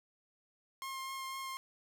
sawtooth tone with vibrato, 1067 Hz, C6, 34 cents sharp, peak -36 dBFS, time 0.82-1.57 s, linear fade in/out 0 ms, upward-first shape triangle, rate 4 Hz, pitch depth 14 cents each way, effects none

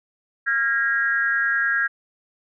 sine tone with amplitude modulation, 1634 Hz, G#6, 29 cents flat, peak -14 dBFS, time 0.46-1.88 s, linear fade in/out 20 ms, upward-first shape sine, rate 250 Hz, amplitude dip 95%, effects none

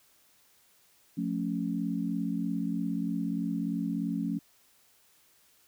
sine chord, F augmented, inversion none, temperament equal with one note detuned, 176.85 / 220 / 277.2 Hz, F3 / A3 / C#4, +22 / 0 / 0 cents, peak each -33 dBFS, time 1.17-4.39 s, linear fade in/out 10 ms, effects white hiss -64 dBFS RMS until 5.67 s

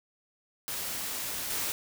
white noise with level steps, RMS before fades -35 / -32 dBFS, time 0.68-1.72 s, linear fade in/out 0 ms, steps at 1.5 s, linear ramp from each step 5 ms, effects none

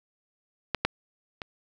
clicks, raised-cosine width 0.3 ms, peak -9 / -6 / -19 dBFS, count 3, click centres 0.747 / 0.85 / 1.418 s, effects none

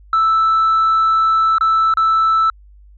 sine tone with dropouts, 1318.5 Hz, E6, in tune, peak -9 dBFS, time 0.13-2.5 s, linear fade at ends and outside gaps 2 ms, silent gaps 1.583-1.609 / 1.939-1.971 s, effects tanh soft clip ceiling -9 dBFS + added 50 Hz sine -41 dBFS peak until 2.97 s

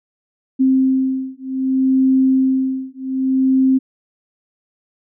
sine beating tone pair, 262.8 / 263.44 Hz, C4 / C4, +8 / +12 cents, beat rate 0.64 Hz, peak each -16 dBFS, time 0.59-3.79 s, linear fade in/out 20 ms, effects none

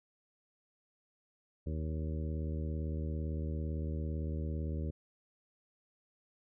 harmonic tone with a mistuned harmonic, 77.78 Hz, D#2, in tune, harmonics 1 / 2 / 3 / 4 / 5 / 6 / 7, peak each -35 / -41 / -45 / -47 / -49 / -51 / -52 dBFS, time 1.66-4.91 s, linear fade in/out 10 ms, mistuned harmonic 7, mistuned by +29 cents, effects none

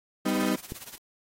35% pulse chord, G augmented, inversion none, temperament equal with one note detuned, 196 / 251.4 / 311.1 Hz, G3 / B3 / D#4, 0 / +31 / 0 cents, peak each -27 dBFS, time 0.25-0.56 s, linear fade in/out 10 ms
white noise with tremolo, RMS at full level -41 dBFS, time 0.28-0.98 s, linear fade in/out 0 ms, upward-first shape sine, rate 17 Hz, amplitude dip 85%
click, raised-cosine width 3 ms, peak -22 dBFS, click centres 0.721 s
effects AAC 48 kbps

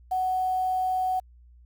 sine tone with quantisation, 744 Hz, F#5, 9 cents sharp, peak -23 dBFS, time 0.11-1.2 s, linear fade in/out 10 ms, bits 8, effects added 60 Hz sine -50 dBFS peak until 1.65 s

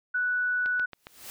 sine tone, 1480 Hz, F#6, in tune, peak -24 dBFS, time 0.14-0.86 s, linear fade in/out 10 ms
click train, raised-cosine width 0.3 ms, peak -24 dBFS, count 4, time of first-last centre 0.66-1.069 s, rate 7.33 Hz
white noise with exponential growth, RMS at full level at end -39 dBFS, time 0.92-1.3 s, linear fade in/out 0 ms, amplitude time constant 81 ms
effects none

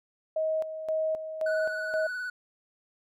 sine tone with tremolo, 632 Hz, D#5, 27 cents sharp, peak -25 dBFS, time 0.36-2.07 s, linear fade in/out 5 ms, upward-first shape square, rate 1.9 Hz, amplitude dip 65%
triangle tone with vibrato, 1480 Hz, F#6, in tune, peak -30 dBFS, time 1.46-2.3 s, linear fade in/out 5 ms, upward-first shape sine, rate 19 Hz, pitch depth 29 cents each way
effects none

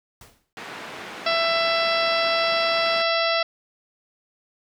pink noise with exponential decay, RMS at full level -43 dBFS, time 0.21-0.53 s, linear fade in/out 2 ms, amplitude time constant 69 ms
white band-pass noise, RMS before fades -37 dBFS, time 0.57-3.02 s, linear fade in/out 0 ms, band 160 to 2100 Hz, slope 12 dB/octave
harmonic tone, 666 Hz, E5, 18 cents sharp, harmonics 1 / 2 / 3 / 4 / 5 / 6 / 7 / 8, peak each -23 / -26 / -28 / -29 / -30 / -31 / -31 / -32 dBFS, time 1.26-3.43 s, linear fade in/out 5 ms
effects none

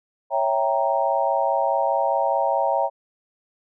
sine chord, C# diminished seventh, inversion none, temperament equal, 554.4 / 659.3 / 784 / 932.3 Hz, C#5 / E5 / G5 / Bb5, 0 / 0 / 0 / 0 cents, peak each -24 dBFS, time 0.3-2.9 s, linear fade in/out 50 ms, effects none

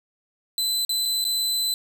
sawtooth tone with dropouts, 4026 Hz, B7, 33 cents sharp, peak -19 dBFS, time 0.58-1.74 s, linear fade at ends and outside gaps 1 ms, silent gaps 0.85-0.893 / 1.054-1.057 / 1.242-1.25 s, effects none

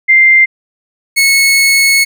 sine / sawtooth tone pair in turn, 2093 / 2195 Hz, C7 / C#7, 0 / -18 cents, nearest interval minor second, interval 82 cents, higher second, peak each -3 dBFS, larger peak neither, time 0.08-0.46 / 1.16-2.05 s, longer second, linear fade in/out 20 ms, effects none

